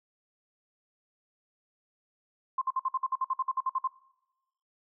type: tone bursts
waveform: sine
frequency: 1052 Hz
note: C6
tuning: 9 cents sharp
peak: -25 dBFS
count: 15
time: 2.58-3.875 s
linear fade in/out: 5 ms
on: 35 ms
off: 55 ms
effects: noise-tail reverb RT60 1.0 s tail -22 dB re dry